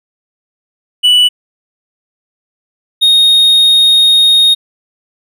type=tone pair in turn; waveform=triangle; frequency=2960 / 3719 Hz; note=F#7 / A#7; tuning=0 / -5 cents; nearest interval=major third; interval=395 cents; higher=second; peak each=-3 dBFS; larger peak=neither; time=1.03-1.29 / 3.01-4.55 s; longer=second; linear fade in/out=20 ms; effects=none